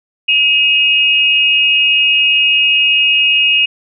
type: tone pair together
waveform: sine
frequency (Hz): 2542 / 2853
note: D#7 / F7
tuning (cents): +36 / +36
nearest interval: major second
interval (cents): 200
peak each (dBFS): -11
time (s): 0.28-3.66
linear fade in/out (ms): 10
effects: none